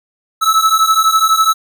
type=beating tone pair; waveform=square; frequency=1300 / 1312 Hz; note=E6 / E6; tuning=-24 / -9 cents; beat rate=12 Hz; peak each=-13 dBFS; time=0.41-1.54 s; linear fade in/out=20 ms; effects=none